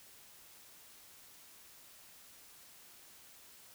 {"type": "silence", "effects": ["white hiss -58 dBFS RMS until 3.74 s"]}